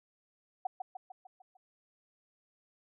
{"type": "tone with echo", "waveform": "sine", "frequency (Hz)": 750, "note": "F#5", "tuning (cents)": 23, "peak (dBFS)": -29, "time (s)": [0.65, 0.67], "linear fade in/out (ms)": 5, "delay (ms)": 150, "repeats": 6, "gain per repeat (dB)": -5, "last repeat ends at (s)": 1.57, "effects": []}